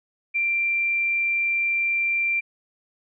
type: tone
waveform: sine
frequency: 2363 Hz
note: D7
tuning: 10 cents sharp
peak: -20 dBFS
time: 0.34-2.41 s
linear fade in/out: 20 ms
effects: none